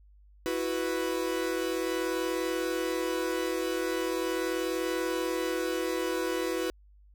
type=chord; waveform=45% pulse; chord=E suspended second; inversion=none; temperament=equal; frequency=329.6 / 370 / 493.9 Hz; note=E4 / F#4 / B4; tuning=0 / 0 / 0 cents; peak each=-33 dBFS; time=0.46-6.7 s; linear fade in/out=0 ms; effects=added 50 Hz sine -54 dBFS peak until 7.14 s